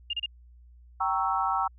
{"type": "tone bursts", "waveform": "sine", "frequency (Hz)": 2819, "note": "F7", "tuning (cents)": 16, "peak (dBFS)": -27, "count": 3, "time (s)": [0.1, 0.261], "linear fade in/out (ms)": 5, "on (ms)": 33, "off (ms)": 31}
{"type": "chord", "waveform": "sine", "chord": "G diminished seventh", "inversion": "none", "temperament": "equal with one note detuned", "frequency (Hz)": [776.8, 932.3, 1108.7, 1318.5], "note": ["G5", "Bb5", "Db6", "Fb6"], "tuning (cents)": [-16, 0, 0, 0], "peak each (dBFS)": [-29, -30, -31, -29], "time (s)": [1, 1.68], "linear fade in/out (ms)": 10}
{"effects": ["added 60 Hz sine -50 dBFS peak until 1.78 s"]}